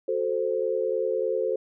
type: chord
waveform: sine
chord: F# diminished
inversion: none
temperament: equal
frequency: 370 / 440 / 523.3 Hz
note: F#4 / A4 / C5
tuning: 0 / 0 / 0 cents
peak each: -30 / -27 / -27 dBFS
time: 0.08-1.56 s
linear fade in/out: 5 ms
effects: none